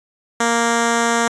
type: tone with notch filter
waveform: 5% pulse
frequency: 233.1 Hz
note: A#3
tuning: in tune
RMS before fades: -17 dBFS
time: 0.4-1.28 s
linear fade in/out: 5 ms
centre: 2600 Hz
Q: 1.4
effects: resampled to 22050 Hz